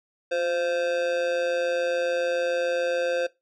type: tone with amplitude modulation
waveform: square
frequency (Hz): 520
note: C5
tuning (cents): -11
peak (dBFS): -21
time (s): 0.31-3.27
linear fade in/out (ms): 10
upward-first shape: sine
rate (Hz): 167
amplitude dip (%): 65
effects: noise-tail reverb RT60 0.2 s tail -19 dB re dry + low-pass 4000 Hz 12 dB/octave